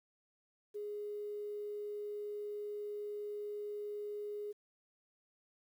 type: tone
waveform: sine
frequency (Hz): 415.3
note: G#4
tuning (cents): 0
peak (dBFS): -39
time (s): 0.74-4.53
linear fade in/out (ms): 20
effects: 11-bit